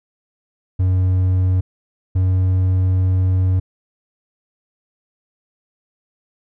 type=tone pair in turn; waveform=triangle; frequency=92.5 / 92.87 Hz; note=F#2 / F#2; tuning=0 / +7 cents; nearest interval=unison; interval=7 cents; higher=second; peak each=-11 / -11 dBFS; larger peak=neither; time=0.79-1.61 / 2.15-3.6 s; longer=second; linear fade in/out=10 ms; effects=none